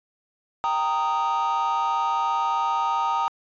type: chord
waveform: triangle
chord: Eb major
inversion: first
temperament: equal with one note detuned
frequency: 784 / 927 / 1244.5 Hz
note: G5 / Bb5 / Eb6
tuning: 0 / -10 / 0 cents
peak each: -25 / -21 / -23 dBFS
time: 0.64-3.28 s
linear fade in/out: 0 ms
effects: tanh soft clip ceiling -15 dBFS + resampled to 16000 Hz